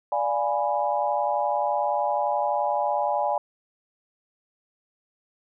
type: chord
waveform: sine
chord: D diminished seventh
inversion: none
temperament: equal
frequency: 587.3 / 698.5 / 830.6 / 987.8 Hz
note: D5 / F5 / Ab5 / Cb6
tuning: 0 / 0 / 0 / 0 cents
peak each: -27 / -29 / -25 / -30 dBFS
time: 0.12-3.38 s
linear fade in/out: 2 ms
effects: none